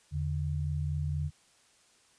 sine tone pair together, 82.41 / 146.6 Hz, E2 / D3, 0 / -3 cents, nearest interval minor seventh, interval 997 cents, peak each -32 / -32 dBFS, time 0.11-1.31 s, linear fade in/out 50 ms, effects white hiss -64 dBFS RMS until 2.18 s + resampled to 22050 Hz

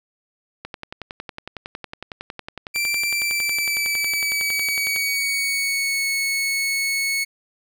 click train, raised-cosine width 0.3 ms, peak -16 dBFS, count 48, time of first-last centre 0.65-4.962 s, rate 10.9 Hz
sawtooth tone with pitch glide, 2349 to 2204 Hz, D7 to C#7, 0 to -11 cents, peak -17 dBFS, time 2.74-7.25 s, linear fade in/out 20 ms, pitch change -111 cents, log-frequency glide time 3.12-6.07 s
effects none

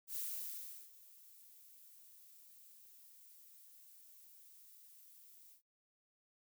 violet noise with ADSR envelope, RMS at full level -41 dBFS, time 0.07-5.62 s, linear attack 89 ms, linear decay 730 ms, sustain -20 dB, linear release 99 ms, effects noise-tail reverb RT60 0.2 s tail -26 dB re dry

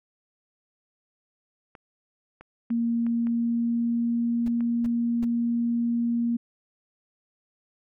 clicks, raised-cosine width 0.5 ms, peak -30 dBFS, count 6, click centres 1.752 / 2.41 / 2.704 / 3.066 / 3.27 / 4.607 s
sine tone with pitch glide, 233.1 to 235.3 Hz, A#3 to A#3, 0 to +16 cents, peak -22 dBFS, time 2.7-6.37 s, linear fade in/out 10 ms, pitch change +16 cents, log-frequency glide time 2.84-4.47 s
brown noise bursts, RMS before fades -37 dBFS, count 3, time 4.46-5.246 s, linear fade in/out 2 ms, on 22 ms, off 360 ms
effects none

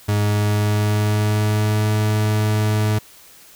40% pulse tone with pitch glide, 103.83 to 106.75 Hz, G#2 to G#2, 0 to +48 cents, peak -15 dBFS, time 0.08-2.99 s, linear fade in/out 10 ms, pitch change +48 cents, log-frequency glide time 0.18-1.88 s, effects white hiss -46 dBFS RMS until 3.55 s

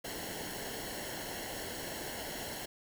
pink noise with comb filter, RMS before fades -41 dBFS, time 0.04-2.66 s, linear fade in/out 10 ms, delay 0.82 ms, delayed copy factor -0.7, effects none

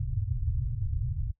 white low-pass noise, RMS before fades -30 dBFS, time 0-1.32 s, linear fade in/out 10 ms, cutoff 130 Hz, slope 96 dB/octave, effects noise-tail reverb RT60 0.1 s tail -20 dB re dry

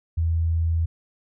sine tone, 82.41 Hz, E2, in tune, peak -19 dBFS, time 0.17-0.86 s, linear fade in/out 10 ms, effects none

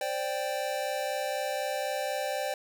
square chord, C suspended second, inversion none, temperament equal, 523.3 / 587.3 / 784 Hz, C5 / D5 / G5, 0 / 0 / 0 cents, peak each -36 / -34 / -35 dBFS, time 0.01-2.54 s, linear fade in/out 2 ms, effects none

